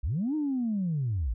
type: linear two-way sweep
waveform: sine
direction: up then down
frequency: 48.14 to 313.5 to 48.14 Hz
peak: -25 dBFS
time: 0.03-1.34 s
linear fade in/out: 10 ms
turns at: 0.35 s
effects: tanh soft clip ceiling -22 dBFS